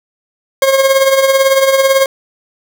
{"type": "tone with tremolo", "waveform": "40% pulse", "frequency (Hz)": 539, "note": "C#5", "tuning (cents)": -49, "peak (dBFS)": -4, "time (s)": [0.62, 2.06], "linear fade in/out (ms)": 2, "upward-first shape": "triangle", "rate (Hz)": 18, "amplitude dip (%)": 65, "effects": []}